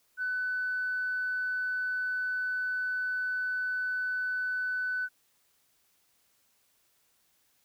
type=tone; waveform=sine; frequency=1500 Hz; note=F#6; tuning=23 cents sharp; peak=-28 dBFS; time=0.17-5.09 s; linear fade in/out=50 ms; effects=tanh soft clip ceiling -24 dBFS + white hiss -70 dBFS RMS until 7.64 s